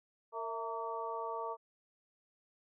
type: harmonic tone with a mistuned harmonic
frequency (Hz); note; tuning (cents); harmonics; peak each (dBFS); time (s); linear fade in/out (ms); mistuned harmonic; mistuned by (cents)
228.8; A#3; -32; 2 / 3 / 4 / 5; -42 / -44 / -41 / -42; 0.32-1.57; 50; 3; -69
effects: none